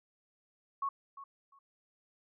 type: tone with echo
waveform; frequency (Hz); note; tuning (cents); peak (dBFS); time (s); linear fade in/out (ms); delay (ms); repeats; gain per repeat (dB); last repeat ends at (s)
sine; 1104; C#6; -7; -31; 0.82-0.89; 5; 350; 2; -14; 1.59
effects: none